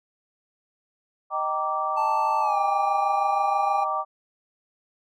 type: chord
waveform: sine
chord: Eb major seventh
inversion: none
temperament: just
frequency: 622.3 / 777.8 / 933.4 / 1166.7 Hz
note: Eb5 / G5 / Bb5 / D6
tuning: 0 / -14 / +2 / -12 cents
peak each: -32 / -29 / -32 / -26 dBFS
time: 1.3-4.05 s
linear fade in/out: 50 ms
type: tone with pitch glide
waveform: triangle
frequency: 882 to 804.1 Hz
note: A5 to G5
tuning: +4 to +44 cents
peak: -21 dBFS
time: 1.96-3.85 s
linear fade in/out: 20 ms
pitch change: -160 cents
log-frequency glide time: 2.4-2.58 s
effects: none